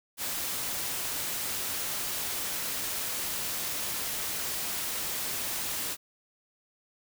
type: noise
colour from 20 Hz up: white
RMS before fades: -33 dBFS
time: 0.17-5.97 s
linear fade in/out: 50 ms
effects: none